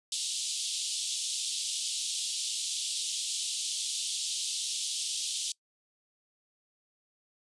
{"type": "band-pass noise", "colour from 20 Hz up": "pink", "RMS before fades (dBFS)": -34, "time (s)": [0.12, 5.52], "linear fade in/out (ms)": 2, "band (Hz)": [3100, 10000], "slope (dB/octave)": 48, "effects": ["noise-tail reverb RT60 0.1 s tail -23 dB re dry", "resampled to 24000 Hz"]}